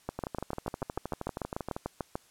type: two click trains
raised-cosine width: 1 ms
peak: -20 / -18 dBFS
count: 21 / 15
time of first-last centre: 0.19-1.765 / 0.09-2.155 s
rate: 12.7 / 6.78 Hz
effects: white hiss -62 dBFS RMS until 2.3 s + low-pass 11000 Hz 12 dB/octave